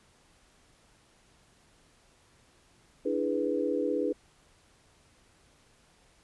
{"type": "chord", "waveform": "sine", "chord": "E dominant seventh", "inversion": "third", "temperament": "equal", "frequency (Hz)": [293.7, 329.6, 415.3, 493.9], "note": ["D4", "E4", "G#4", "B4"], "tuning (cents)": [0, 0, 0, 0], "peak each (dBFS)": [-32, -34, -32, -31], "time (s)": [3.05, 4.13], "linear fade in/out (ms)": 10, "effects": ["pink hiss -63 dBFS RMS until 6.23 s", "resampled to 24000 Hz"]}